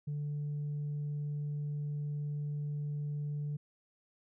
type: tone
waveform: sine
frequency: 146.83 Hz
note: D3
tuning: in tune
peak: -32 dBFS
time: 0.07-3.57 s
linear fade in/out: 10 ms
effects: tanh soft clip ceiling -32 dBFS